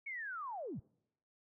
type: linear sweep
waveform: sine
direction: down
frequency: 2249 to 84.2 Hz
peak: -40 dBFS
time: 0.06-0.8 s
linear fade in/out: 10 ms
effects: noise-tail reverb RT60 0.8 s tail -26 dB re dry